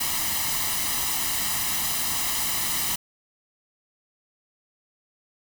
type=noise with comb filter; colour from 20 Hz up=white; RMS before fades=-26 dBFS; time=0-2.96 s; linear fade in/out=10 ms; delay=1 ms; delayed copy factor=+0.65; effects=none